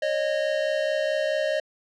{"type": "tone pair together", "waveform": "square", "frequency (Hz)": [550.4, 615], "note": ["C#5", "D#5"], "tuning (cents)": [-12, -20], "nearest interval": "major second", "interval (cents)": 192, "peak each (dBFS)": [-28, -25], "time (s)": [0.02, 1.6], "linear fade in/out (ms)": 5, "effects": ["low-pass 4000 Hz 12 dB/octave"]}